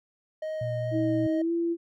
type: tone with vibrato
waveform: triangle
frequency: 622.3 Hz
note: D#5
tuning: in tune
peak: -28 dBFS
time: 0.42-1.42 s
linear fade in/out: 5 ms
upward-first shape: sine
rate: 2.4 Hz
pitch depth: 12 cents each way
type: tone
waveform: sine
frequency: 118.7 Hz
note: A#2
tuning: 32 cents sharp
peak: -30 dBFS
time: 0.61-1.27 s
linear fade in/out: 5 ms
type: tone with pitch glide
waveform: sine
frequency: 320 to 337.9 Hz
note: D#4 to E4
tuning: +49 to +43 cents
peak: -24 dBFS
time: 0.91-1.77 s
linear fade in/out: 50 ms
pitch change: +94 cents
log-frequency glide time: 1.36-1.52 s
effects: none